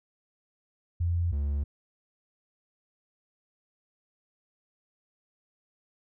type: tone pair in turn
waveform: sine / triangle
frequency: 86 / 71.64 Hz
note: F2 / D2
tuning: -26 / -42 cents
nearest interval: minor third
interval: 316 cents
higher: first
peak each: -24 dBFS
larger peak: neither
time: 1-1.32 / 1.32-1.64 s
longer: neither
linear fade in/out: 10 ms
effects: none